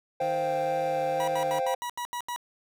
triangle chord, C suspended fourth, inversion none, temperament equal, 523.3 / 698.5 / 784 Hz, C5 / F5 / G5, 0 / 0 / 0 cents, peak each -26 / -31 / -28 dBFS, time 0.2-1.75 s, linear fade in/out 5 ms
15% pulse tone with vibrato, 155.56 Hz, D#3, in tune, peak -32 dBFS, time 0.21-1.6 s, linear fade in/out 2 ms, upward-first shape sine, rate 2.1 Hz, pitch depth 28 cents each way
40% pulse tone bursts, 968 Hz, B5, 35 cents flat, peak -30 dBFS, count 8, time 1.2-2.361 s, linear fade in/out 0 ms, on 76 ms, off 79 ms
effects none

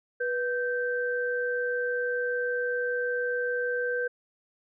sine tone pair together, 489.4 / 1558.7 Hz, B4 / G6, -16 / -10 cents, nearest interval octave + minor sixth, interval 2006 cents, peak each -28 / -30 dBFS, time 0.2-4.08 s, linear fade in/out 10 ms, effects none

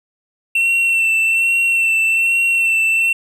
triangle tone with vibrato, 2700 Hz, E7, 41 cents sharp, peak -11 dBFS, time 0.55-3.13 s, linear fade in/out 5 ms, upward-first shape sine, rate 1.2 Hz, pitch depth 22 cents each way, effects none

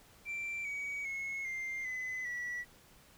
sine tone with pitch steps, 2349 / 2262 / 2179 / 2099 / 2021 / 1946.9 Hz, D7 / C#7 / C#7 / C7 / B6 / B6, 0 / +34 / -30 / +5 / +39 / -25 cents, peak -34 dBFS, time 0.25-2.65 s, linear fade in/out 50 ms, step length 400 ms, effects tanh soft clip ceiling -35 dBFS + pink hiss -61 dBFS RMS until 3.17 s

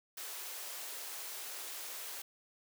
white high-pass noise, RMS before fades -44 dBFS, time 0.17-2.22 s, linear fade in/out 5 ms, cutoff 370 Hz, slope 24 dB/octave, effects none

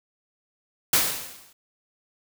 white noise with exponential decay, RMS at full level -17 dBFS, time 0.93-1.53 s, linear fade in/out 5 ms, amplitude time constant 130 ms, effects none

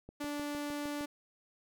click train, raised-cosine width 2 ms, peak -34 dBFS, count 7, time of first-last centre 0.09-1.009 s, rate 6.53 Hz
sawtooth tone, 291.8 Hz, D4, 11 cents flat, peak -32 dBFS, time 0.2-1.06 s, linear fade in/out 10 ms
effects none

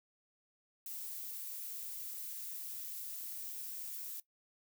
violet noise, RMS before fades -44 dBFS, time 0.86-4.2 s, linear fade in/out 2 ms, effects noise-tail reverb RT60 0.1 s tail -18 dB re dry

